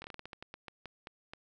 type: slowing click train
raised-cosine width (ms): 0.3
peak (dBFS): -28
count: 14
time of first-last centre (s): 0.02-1.335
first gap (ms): 22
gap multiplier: 1.23
effects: none